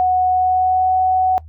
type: tone with pitch glide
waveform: sine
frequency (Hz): 737 to 745.6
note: F#5 to F#5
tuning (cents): -7 to +13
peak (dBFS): -12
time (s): 0-1.38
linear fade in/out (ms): 0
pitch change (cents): +20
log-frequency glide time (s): 0.29-0.95
effects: noise-tail reverb RT60 0.1 s tail -20 dB re dry + added 79 Hz sine -35 dBFS peak until 1.48 s